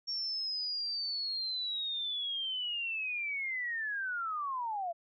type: linear sweep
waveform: sine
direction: down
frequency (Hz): 5520 to 659.3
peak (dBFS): -33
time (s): 0.07-4.93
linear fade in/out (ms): 20
effects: none